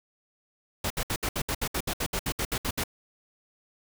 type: noise bursts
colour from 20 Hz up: pink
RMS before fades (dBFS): -29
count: 16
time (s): 0.84-2.838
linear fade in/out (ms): 5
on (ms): 63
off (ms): 66
effects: none